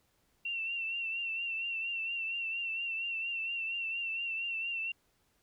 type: tone with vibrato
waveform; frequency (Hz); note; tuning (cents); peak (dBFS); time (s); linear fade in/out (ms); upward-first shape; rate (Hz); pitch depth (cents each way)
sine; 2717; F7; -48; -33; 0.45-4.92; 5; triangle; 4.3; 56
effects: pink hiss -73 dBFS RMS until 5.42 s